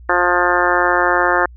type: harmonic tone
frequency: 177.2 Hz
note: F3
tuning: 25 cents sharp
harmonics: 2 / 3 / 4 / 5 / 6 / 7 / 8 / 9 / 10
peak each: -21 / -21 / -21 / -21 / -21 / -21 / -21 / -21 / -21 dBFS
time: 0.09-1.46 s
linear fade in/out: 5 ms
effects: added 60 Hz sine -36 dBFS peak until 1.56 s